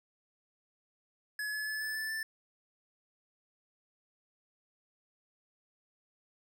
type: tone with pitch steps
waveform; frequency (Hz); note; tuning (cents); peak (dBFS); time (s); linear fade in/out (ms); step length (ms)
square; 1700 / 1712.8 / 1725.7 / 1738.7 / 1751.8 / 1765; G#6 / A6 / A6 / A6 / A6 / A6; +40 / -47 / -34 / -21 / -8 / +5; -35; 1.39-2.23; 2; 140
effects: none